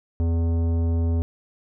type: tone with tanh clipping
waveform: sine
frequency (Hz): 83.4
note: E2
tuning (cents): +21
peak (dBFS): -21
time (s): 0.2-1.22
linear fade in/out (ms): 0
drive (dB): 14
effects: none